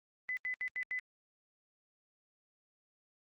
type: tone bursts at uneven times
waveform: sine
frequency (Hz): 2010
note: B6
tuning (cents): +30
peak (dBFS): -34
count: 5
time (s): 0.29-0.37 / 0.45-0.54 / 0.61-0.68 / 0.76-0.83 / 0.91-0.99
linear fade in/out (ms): 0
effects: Opus 24 kbps